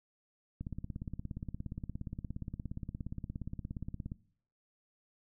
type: click train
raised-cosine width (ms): 5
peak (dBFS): -27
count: 61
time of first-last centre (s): 0.61-4.119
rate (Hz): 17.1
effects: noise-tail reverb RT60 0.6 s tail -21 dB re dry